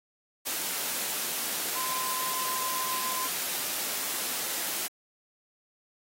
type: tone in noise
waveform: sine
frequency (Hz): 1030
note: C6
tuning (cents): -28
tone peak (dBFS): -34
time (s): 1.75-3.28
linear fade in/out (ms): 20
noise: white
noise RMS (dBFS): -32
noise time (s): 0.45-4.88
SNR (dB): -5
effects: high-pass 200 Hz 12 dB/octave + AAC 48 kbps